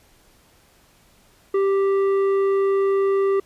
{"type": "tone with tanh clipping", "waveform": "sine", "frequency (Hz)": 391.9, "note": "G4", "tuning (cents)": 0, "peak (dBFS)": -18, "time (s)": [1.54, 3.4], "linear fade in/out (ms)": 5, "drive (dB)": 9, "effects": ["pink hiss -56 dBFS RMS until 3.45 s", "resampled to 32000 Hz"]}